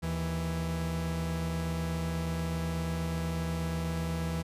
45% pulse tone pair together, 78.5 / 165.23 Hz, D#2 / E3, +16 / +4 cents, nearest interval octave + minor second, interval 1288 cents, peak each -35 / -32 dBFS, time 0.02-4.43 s, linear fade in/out 20 ms, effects resampled to 32000 Hz

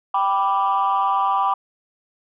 sine chord, G major, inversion none, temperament equal, 784 / 987.8 / 1174.7 Hz, G5 / B5 / D6, 0 / 0 / 0 cents, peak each -20 dBFS, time 0.14-1.54 s, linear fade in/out 5 ms, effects tanh soft clip ceiling -11 dBFS

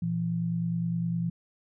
sine tone pair together, 120.21 / 170 Hz, B2 / F3, -46 / -46 cents, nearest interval tritone, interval 600 cents, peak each -33 / -27 dBFS, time 0.02-1.3 s, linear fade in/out 5 ms, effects none

